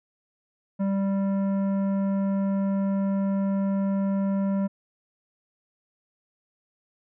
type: tone with tanh clipping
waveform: sine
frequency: 196 Hz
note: G3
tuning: in tune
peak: -24 dBFS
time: 0.79-4.68 s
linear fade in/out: 20 ms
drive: 12 dB
effects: none